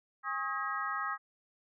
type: harmonic tone with a mistuned harmonic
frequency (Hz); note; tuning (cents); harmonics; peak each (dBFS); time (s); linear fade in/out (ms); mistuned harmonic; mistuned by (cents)
271.7; C#4; -35; 3 / 4 / 5 / 6 / 7; -43 / -40 / -35 / -40 / -42; 0.23-1.18; 50; 5; -120
effects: none